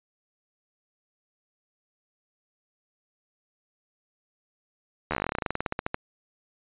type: slowing click train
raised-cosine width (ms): 0.5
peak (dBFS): -12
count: 24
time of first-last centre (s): 5.11-5.944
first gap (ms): 12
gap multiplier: 1.09
effects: resampled to 8000 Hz